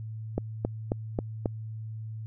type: click train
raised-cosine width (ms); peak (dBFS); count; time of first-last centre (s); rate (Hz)
2; -13; 5; 0.38-1.458; 3.71
effects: added 110 Hz sine -35 dBFS peak until 2.26 s